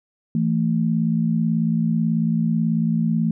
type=tone pair together; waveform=sine; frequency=165.35 / 223.6 Hz; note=E3 / A3; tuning=+6 / +28 cents; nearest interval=perfect fourth; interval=522 cents; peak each=-20 dBFS; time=0.35-3.31 s; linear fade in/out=2 ms; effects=none